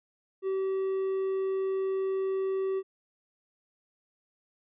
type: tone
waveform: triangle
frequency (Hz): 383.7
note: G4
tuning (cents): -37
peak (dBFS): -25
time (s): 0.42-2.83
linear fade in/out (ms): 50
effects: resampled to 8000 Hz